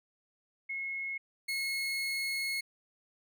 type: tone pair in turn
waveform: sine / 30% pulse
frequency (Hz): 2172 / 2172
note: C#7 / C#7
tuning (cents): -36 / -36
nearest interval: unison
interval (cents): 0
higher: neither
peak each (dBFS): -34 / -29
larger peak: second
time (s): 0.69-1.18 / 1.48-2.61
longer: second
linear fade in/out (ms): 10
effects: none